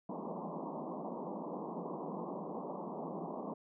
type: band-pass noise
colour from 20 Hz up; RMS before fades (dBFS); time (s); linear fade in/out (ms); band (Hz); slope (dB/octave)
pink; -42; 0.09-3.54; 5; 160 to 1100; 96
effects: none